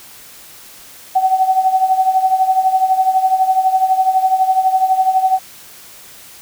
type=tone with tremolo; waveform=sine; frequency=756 Hz; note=F#5; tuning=37 cents sharp; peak=-7 dBFS; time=1.15-5.39 s; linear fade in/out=10 ms; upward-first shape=triangle; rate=12 Hz; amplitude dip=80%; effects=white hiss -39 dBFS RMS until 6.41 s